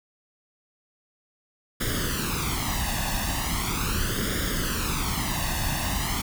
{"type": "noise with flanger", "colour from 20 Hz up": "pink", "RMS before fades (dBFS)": -27, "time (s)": [1.8, 6.22], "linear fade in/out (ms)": 10, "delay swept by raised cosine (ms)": [0.58, 1.12], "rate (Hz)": 0.39, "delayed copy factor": 0.75, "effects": []}